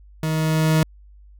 40% pulse tone with level ramp, 157.7 Hz, D#3, 24 cents sharp, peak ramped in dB -20 to -13 dBFS, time 0.23-0.83 s, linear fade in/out 2 ms, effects added 50 Hz sine -44 dBFS peak until 1.39 s

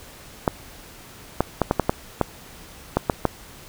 clicks, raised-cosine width 1 ms, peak -3 dBFS, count 10, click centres 0.478 / 1.406 / 1.617 / 1.711 / 1.797 / 1.895 / 2.213 / 2.97 / 3.098 / 3.253 s, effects pink hiss -44 dBFS RMS until 3.68 s

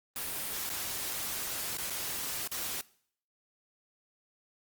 white noise with dropouts, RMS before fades -36 dBFS, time 0.16-2.81 s, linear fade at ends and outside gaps 1 ms, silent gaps 0.693-0.7 / 1.772-1.784 / 1.899-1.905 / 2.475-2.516 s, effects noise-tail reverb RT60 0.6 s tail -21 dB re dry + Opus 32 kbps

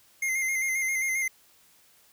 square tone with vibrato, 2100 Hz, C7, 6 cents sharp, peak -26 dBFS, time 0.22-1.28 s, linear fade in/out 5 ms, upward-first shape square, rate 7.5 Hz, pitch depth 29 cents each way, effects white hiss -60 dBFS RMS until 2.12 s

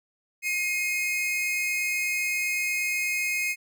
45% pulse tone pair together, 2141 / 2512 Hz, C7 / D#7, +39 / +16 cents, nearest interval minor third, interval 277 cents, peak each -28 dBFS, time 0.42-3.56 s, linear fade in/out 50 ms, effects none

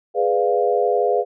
sine chord, G# diminished seventh, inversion none, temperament equal, 415.3 / 493.9 / 587.3 / 698.5 Hz, G#4 / B4 / D5 / F5, 0 / 0 / 0 / 0 cents, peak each -20 / -20 / -25 / -21 dBFS, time 0.14-1.25 s, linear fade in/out 50 ms, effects none

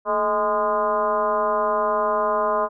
sine tone with frequency modulation, 830.6 Hz, G#5, in tune, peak -18 dBFS, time 0.05-2.69 s, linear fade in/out 50 ms, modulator 201 Hz, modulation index 2, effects none

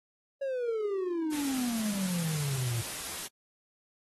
triangle exponential sweep, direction down, 559 to 112.1 Hz, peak -28 dBFS, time 0.41-2.82 s, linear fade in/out 10 ms
white noise, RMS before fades -38 dBFS, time 1.31-3.28 s, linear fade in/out 20 ms
effects AAC 32 kbps

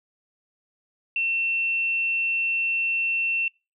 sine tone, 2700 Hz, E7, 41 cents sharp, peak -22 dBFS, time 1.16-3.48 s, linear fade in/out 2 ms, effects noise-tail reverb RT60 0.3 s tail -26 dB re dry

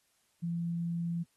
sine tone, 169.8 Hz, F3, 48 cents flat, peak -31 dBFS, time 0.42-1.24 s, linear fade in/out 20 ms, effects white hiss -73 dBFS RMS until 1.36 s + AAC 32 kbps

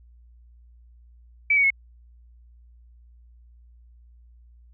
sine tone with pitch steps, 2300 / 2242 / 2186 Hz, D7 / C#7 / C#7, -37 / +19 / -25 cents, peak -16 dBFS, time 1.5-1.704 s, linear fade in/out 5 ms, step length 68 ms, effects added 59 Hz sine -49 dBFS peak until 4.73 s

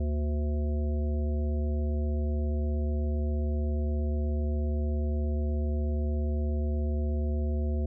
harmonic tone with a mistuned harmonic, 73.6 Hz, D2, 4 cents sharp, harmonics 1 / 3 / 5 / 7 / 9, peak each -26 / -36 / -40 / -43 / -45 dBFS, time 0-7.86 s, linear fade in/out 5 ms, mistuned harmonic 3, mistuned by +62 cents, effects none

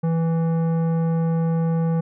sine tone with tanh clipping, 164.6 Hz, E3, 2 cents flat, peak -20 dBFS, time 0.03-2.01 s, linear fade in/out 10 ms, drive 13 dB, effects none

